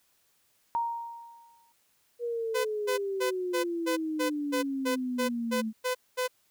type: tone with exponential decay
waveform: sine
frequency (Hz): 932.3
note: A#5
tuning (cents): 0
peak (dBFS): -24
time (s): 0.75-1.72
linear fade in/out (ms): 0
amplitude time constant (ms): 210
type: exponential sweep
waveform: sine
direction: down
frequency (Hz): 481.1 to 217.7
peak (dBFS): -29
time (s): 2.19-5.73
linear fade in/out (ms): 50
type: tone bursts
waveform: sawtooth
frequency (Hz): 505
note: B4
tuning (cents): +39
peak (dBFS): -23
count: 12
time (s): 2.54-6.28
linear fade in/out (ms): 20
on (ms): 110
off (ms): 220
effects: white hiss -69 dBFS RMS until 6.5 s